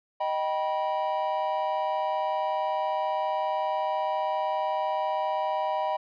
triangle chord, Eb augmented, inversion none, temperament just, 622.3 / 777.8 / 972.3 Hz, Eb5 / G5 / B5, 0 / -14 / -27 cents, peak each -28 dBFS, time 0.2-5.97 s, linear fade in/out 10 ms, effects resampled to 11025 Hz

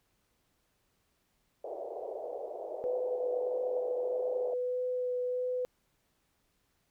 white band-pass noise, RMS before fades -40 dBFS, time 1.64-4.54 s, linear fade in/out 5 ms, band 410 to 680 Hz, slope 48 dB/octave
sine tone with vibrato, 499.5 Hz, B4, 20 cents sharp, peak -30 dBFS, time 2.84-5.65 s, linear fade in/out 0 ms, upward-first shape sine, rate 1.6 Hz, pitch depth 10 cents each way
effects pink hiss -75 dBFS RMS until 6.9 s

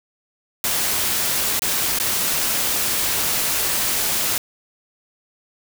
white noise with dropouts, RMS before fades -21 dBFS, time 0.64-4.38 s, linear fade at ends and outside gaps 1 ms, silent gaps 1.594-1.62 / 1.987-1.999 s, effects none

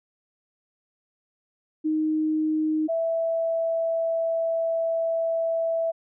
sine tone pair in turn, 311.1 / 659.2 Hz, D#4 / E5, 0 / 0 cents, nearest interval octave + minor second, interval 1300 cents, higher second, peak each -21 / -22 dBFS, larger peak first, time 1.84-2.88 / 2.88-5.92 s, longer second, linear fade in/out 20 ms, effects none

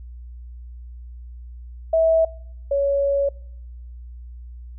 sine tone pair in turn, 650 / 559.5 Hz, E5 / C#5, -24 / +16 cents, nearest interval minor third, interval 260 cents, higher first, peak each -14 / -17 dBFS, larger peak first, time 1.93-2.25 / 2.71-3.29 s, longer second, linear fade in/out 5 ms, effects noise-tail reverb RT60 0.8 s tail -25 dB re dry + added 60 Hz sine -35 dBFS peak until 4.78 s

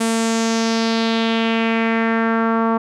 sawtooth tone with low-pass filter sweep, 226.6 Hz, A#3, 49 cents flat, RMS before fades -18 dBFS, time 0-2.78 s, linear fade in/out 10 ms, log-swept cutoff 9300 to 1100 Hz, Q 2.6, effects none

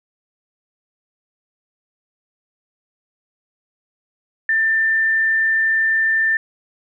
sine tone, 1786 Hz, A6, 25 cents sharp, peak -14 dBFS, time 4.49-6.37 s, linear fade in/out 2 ms, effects none

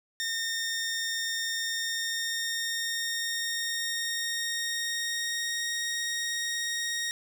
15% pulse tone with pitch glide, 1829 to 1868.5 Hz, A#6 to A#6, -33 to +4 cents, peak -23 dBFS, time 0.2-7.11 s, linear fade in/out 0 ms, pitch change +37 cents, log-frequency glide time 1.57-5.86 s, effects none

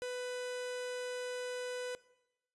45% pulse tone, 497.6 Hz, B4, 13 cents sharp, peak -37 dBFS, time 0.02-1.95 s, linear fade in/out 0 ms, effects noise-tail reverb RT60 0.9 s tail -19 dB re dry + resampled to 24000 Hz

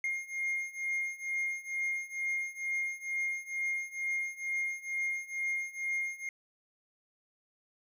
triangle beating tone pair, 2128 / 2130.2 Hz, C7 / C7, +29 / +30 cents, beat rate 2.2 Hz, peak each -35 / -33 dBFS, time 0.04-6.29 s, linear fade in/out 2 ms, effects none

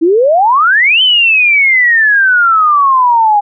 sine exponential two-way sweep, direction up then down, 312 to 3100 to 809 Hz, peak -5 dBFS, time 0.01-3.41 s, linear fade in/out 20 ms, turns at 1.02 s, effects none

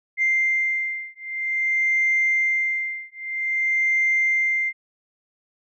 sine beating tone pair, 2093 / 2093.51 Hz, C7 / C7, 0 / 0 cents, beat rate 0.51 Hz, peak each -22 / -22 dBFS, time 0.17-4.73 s, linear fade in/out 50 ms, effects tanh soft clip ceiling -12 dBFS

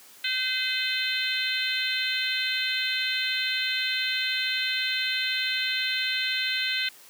harmonic tone, 513 Hz, C5, 34 cents flat, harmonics 3 / 4 / 5 / 6 / 7 / 8, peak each -32 / -32 / -32 / -32 / -32 / -32 dBFS, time 0.24-6.89 s, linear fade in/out 5 ms, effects white hiss -51 dBFS RMS until 7.09 s + high-pass 200 Hz 12 dB/octave

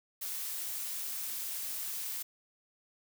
blue noise, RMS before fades -38 dBFS, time 0.21-2.23 s, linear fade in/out 10 ms, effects none

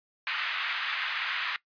pink band-pass noise, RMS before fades -32 dBFS, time 0.27-1.56 s, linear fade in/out 0 ms, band 1300 to 3400 Hz, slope 24 dB/octave, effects noise-tail reverb RT60 0.1 s tail -19 dB re dry + resampled to 11025 Hz

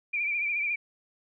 sine tone with vibrato, 2361 Hz, D7, 9 cents sharp, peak -26 dBFS, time 0.13-0.76 s, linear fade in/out 10 ms, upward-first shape triangle, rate 14 Hz, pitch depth 70 cents each way, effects none

